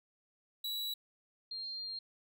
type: tone pair in turn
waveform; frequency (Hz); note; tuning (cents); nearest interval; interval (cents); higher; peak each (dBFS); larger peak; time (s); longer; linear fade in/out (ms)
45% pulse / sine; 3917 / 4199; B7 / C8; -15 / +5; minor second; 120; second; -36 / -39; first; 0.64-0.94 / 1.51-1.99; second; 5
effects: none